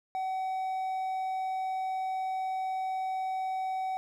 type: tone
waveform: triangle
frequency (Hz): 756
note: F#5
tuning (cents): +37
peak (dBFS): -28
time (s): 0.15-3.97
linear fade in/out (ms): 0
effects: none